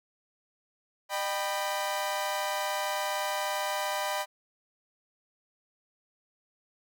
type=chord; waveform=sawtooth; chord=Eb augmented; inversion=none; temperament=equal with one note detuned; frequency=607.3 / 784 / 987.8 Hz; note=Eb5 / G5 / B5; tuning=-42 / 0 / 0 cents; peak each=-30 dBFS; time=1.09-4.26 s; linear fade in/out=50 ms; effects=none